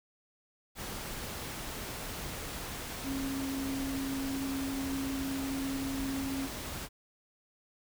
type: tone in noise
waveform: sine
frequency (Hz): 270.8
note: C#4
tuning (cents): -40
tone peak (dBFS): -33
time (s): 3.03-6.49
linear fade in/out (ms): 50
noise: pink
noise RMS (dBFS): -40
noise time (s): 0.75-6.89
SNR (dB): +4
effects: none